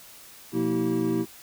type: tone cluster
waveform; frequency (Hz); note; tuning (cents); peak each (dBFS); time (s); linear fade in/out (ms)
triangle; 126.1 / 178.9 / 233.7 / 323.5 / 384.3; B2 / F3 / A#3 / E4 / G4; +36 / +42 / +5 / -32 / -34; -32 / -31 / -27 / -24 / -27; 0.52-1.26; 50
effects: white hiss -48 dBFS RMS until 1.42 s